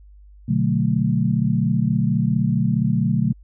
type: chord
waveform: sine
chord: B minor seventh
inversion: none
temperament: equal with one note detuned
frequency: 123.47 / 147.85 / 185 / 220 Hz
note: B2 / D3 / F#3 / A3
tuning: 0 / +12 / 0 / 0 cents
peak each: -22 dBFS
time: 0.48-3.33 s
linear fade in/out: 10 ms
effects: added 50 Hz sine -43 dBFS peak until 3.43 s